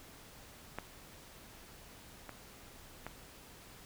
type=clicks; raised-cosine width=0.5 ms; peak=-23 / -29 / -26 dBFS; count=3; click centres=0.786 / 2.293 / 3.066 s; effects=pink hiss -55 dBFS RMS until 3.85 s